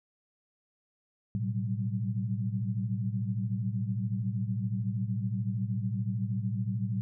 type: tone cluster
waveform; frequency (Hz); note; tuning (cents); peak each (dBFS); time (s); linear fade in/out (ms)
sine; 111.7 / 125 / 186.4 / 194.6; A2 / B2 / F#3 / G3; +27 / +21 / +13 / -12; -31 / -36 / -37 / -36; 1.35-7.01; 0
effects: none